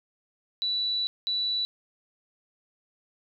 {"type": "tone bursts at uneven times", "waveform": "sine", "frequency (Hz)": 3951, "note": "B7", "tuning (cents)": 0, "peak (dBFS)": -25, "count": 2, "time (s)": [[0.62, 1.07], [1.27, 1.65]], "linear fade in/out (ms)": 0, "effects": []}